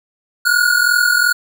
square tone pair together, 1429 / 1471.7 Hz, F6 / F#6, +39 / -10 cents, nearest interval minor second, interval 51 cents, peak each -15 dBFS, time 0.45-1.33 s, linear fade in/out 10 ms, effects none

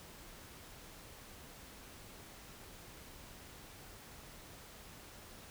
silence, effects pink hiss -54 dBFS RMS until 5.5 s

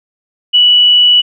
sine tone, 2949 Hz, F#7, 6 cents flat, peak -4 dBFS, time 0.53-1.22 s, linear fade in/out 20 ms, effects none

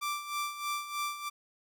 sawtooth tone with tremolo, 1174.7 Hz, D6, in tune, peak -27 dBFS, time 0.01-1.3 s, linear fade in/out 20 ms, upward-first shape sine, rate 3.2 Hz, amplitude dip 70%, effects none

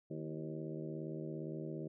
harmonic tone with a mistuned harmonic, 77.4 Hz, D#2, 9 cents flat, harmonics 2 / 3 / 4 / 5 / 6 / 7 / 8, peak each -44 / -49 / -46 / -47 / -54 / -52 / -54 dBFS, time 0.1-1.88 s, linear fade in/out 10 ms, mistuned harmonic 4, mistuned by +84 cents, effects none

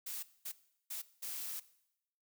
blue noise bursts at uneven times, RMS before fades -42 dBFS, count 4, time 0.06-0.23 / 0.45-0.52 / 0.9-1.02 / 1.22-1.6 s, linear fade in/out 10 ms, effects noise-tail reverb RT60 0.8 s tail -18 dB re dry

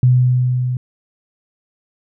sine tone with level ramp, 125.7 Hz, B2, 31 cents sharp, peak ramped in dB -7 to -17 dBFS, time 0.03-0.77 s, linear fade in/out 2 ms, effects none

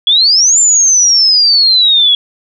sine exponential two-way sweep, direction up then down, 3322 to 7290 to 3322 Hz, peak -5 dBFS, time 0.07-2.15 s, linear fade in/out 2 ms, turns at 0.59 s, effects none

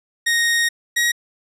sawtooth tone pair in turn, 1864.7 / 1896.2 Hz, A#6 / A#6, 0 / +29 cents, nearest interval unison, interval 29 cents, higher second, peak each -12 dBFS, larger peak neither, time 0.26-0.69 / 0.96-1.12 s, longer first, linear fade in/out 10 ms, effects low-pass 12000 Hz 12 dB/octave

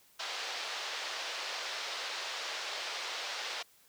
white band-pass noise, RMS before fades -39 dBFS, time 0.19-3.63 s, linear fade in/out 10 ms, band 470 to 5000 Hz, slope 24 dB/octave, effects white hiss -64 dBFS RMS until 3.88 s

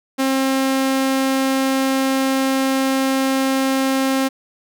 sawtooth tone, 266.9 Hz, C4, 35 cents sharp, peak -12 dBFS, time 0.18-4.29 s, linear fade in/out 20 ms, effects none

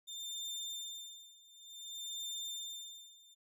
30% pulse tone with tremolo, 3596 Hz, A7, 37 cents sharp, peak -37 dBFS, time 0.07-3.35 s, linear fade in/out 20 ms, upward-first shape sine, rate 0.55 Hz, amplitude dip 90%, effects none

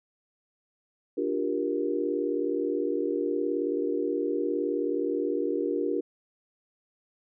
sine chord, G minor seventh, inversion second, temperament just, 294 / 352.8 / 392 / 470.4 Hz, D4 / F4 / G4 / Bb4, +2 / +18 / 0 / +16 cents, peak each -31 dBFS, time 1.17-6.01 s, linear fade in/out 10 ms, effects none

